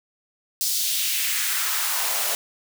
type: noise with high-pass filter sweep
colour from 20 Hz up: white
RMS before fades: -24 dBFS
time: 0.61-2.35 s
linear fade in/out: 0 ms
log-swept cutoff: 5100 to 510 Hz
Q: 1.6
effects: none